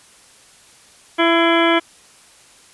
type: harmonic tone with a mistuned harmonic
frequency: 333.9 Hz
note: E4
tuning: 22 cents sharp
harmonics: 1 / 2 / 3 / 4 / 5 / 6 / 7 / 9 / 10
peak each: -16 / -19 / -21 / -22 / -23 / -24 / -24 / -26 / -26 dBFS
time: 1.18-1.8 s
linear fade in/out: 20 ms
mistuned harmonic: 6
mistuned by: +54 cents
effects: white hiss -48 dBFS RMS until 2.73 s + resampled to 24000 Hz